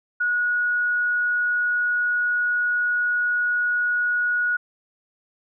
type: tone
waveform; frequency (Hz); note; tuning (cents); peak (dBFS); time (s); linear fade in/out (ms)
sine; 1456; F#6; -28; -19; 0.2-4.57; 10
effects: none